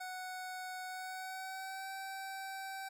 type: tone with pitch glide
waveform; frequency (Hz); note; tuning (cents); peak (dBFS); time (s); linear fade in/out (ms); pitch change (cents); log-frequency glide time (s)
25% pulse; 740 to 772.8; F#5 to G5; 0 to -25; -38; 0-2.89; 10; +75; 0.86-1.91
effects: none